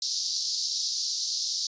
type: band-pass noise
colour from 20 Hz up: white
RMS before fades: -30 dBFS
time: 0.02-1.67 s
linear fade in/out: 2 ms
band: 4200 to 5900 Hz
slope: 48 dB/octave
effects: resampled to 16000 Hz